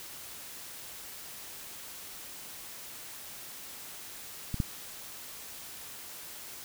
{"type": "clicks", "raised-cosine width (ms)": 5, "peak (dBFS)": [-20, -15], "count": 2, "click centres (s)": [4.543, 4.602], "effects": ["white hiss -45 dBFS RMS until 6.64 s"]}